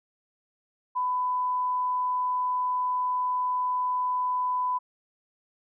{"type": "tone", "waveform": "sine", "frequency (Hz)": 1000, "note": "B5", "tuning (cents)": 21, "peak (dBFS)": -24, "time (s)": [0.95, 4.79], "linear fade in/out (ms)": 20, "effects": []}